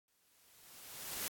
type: noise with exponential growth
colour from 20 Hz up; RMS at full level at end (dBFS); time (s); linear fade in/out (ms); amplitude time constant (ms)
white; -38; 0.08-1.28; 1; 260
effects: AAC 64 kbps